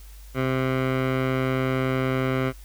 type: tone with low-pass filter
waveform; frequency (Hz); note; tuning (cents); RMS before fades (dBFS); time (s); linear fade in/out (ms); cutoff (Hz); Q
15% pulse; 130.81; C3; 0; -24; 0.34-2.53; 50; 2200; 1.4
effects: added 50 Hz sine -41 dBFS peak until 2.64 s + white hiss -53 dBFS RMS until 2.64 s